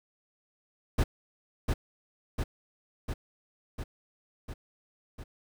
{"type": "noise with echo", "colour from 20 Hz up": "brown", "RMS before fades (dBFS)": -24, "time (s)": [0.98, 1.04], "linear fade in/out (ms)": 10, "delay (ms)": 700, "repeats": 6, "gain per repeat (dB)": -3, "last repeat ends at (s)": 5.24, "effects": []}